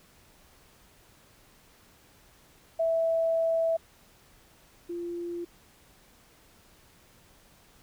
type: tone pair in turn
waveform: sine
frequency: 657 / 345.4 Hz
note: E5 / F4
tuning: -6 / -19 cents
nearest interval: major seventh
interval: 1113 cents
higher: first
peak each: -23 / -32 dBFS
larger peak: first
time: 2.79-3.77 / 4.89-5.45 s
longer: first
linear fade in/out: 10 ms
effects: pink hiss -59 dBFS RMS until 7.82 s